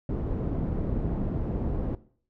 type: low-pass noise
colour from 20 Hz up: pink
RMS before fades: -29 dBFS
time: 0.09-1.95 s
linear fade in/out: 2 ms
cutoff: 390 Hz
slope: 12 dB/octave
effects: noise-tail reverb RT60 0.5 s tail -18 dB re dry